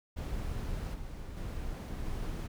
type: noise with level steps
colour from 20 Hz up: brown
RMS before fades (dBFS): -36 / -42 / -38 / -36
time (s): 0.16-2.48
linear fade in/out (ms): 20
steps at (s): 0.93 / 1.36 / 2.05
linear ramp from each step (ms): 20
effects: none